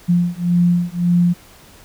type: beating tone pair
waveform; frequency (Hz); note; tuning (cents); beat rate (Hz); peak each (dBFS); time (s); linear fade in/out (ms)
sine; 174 / 175.8; F3 / F3; -6 / +12; 1.8; -16; 0.08-1.34; 20
effects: pink hiss -45 dBFS RMS until 1.84 s